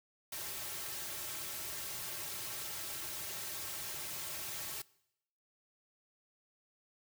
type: noise with comb filter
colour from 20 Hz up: white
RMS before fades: -42 dBFS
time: 0.32-4.82 s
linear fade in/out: 5 ms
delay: 4.1 ms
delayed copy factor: -0.85
effects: noise-tail reverb RT60 0.8 s tail -22 dB re dry